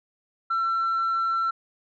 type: tone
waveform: sine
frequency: 1347 Hz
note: E6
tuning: 37 cents sharp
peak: -20 dBFS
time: 0.5-1.51 s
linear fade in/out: 10 ms
effects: tanh soft clip ceiling -20 dBFS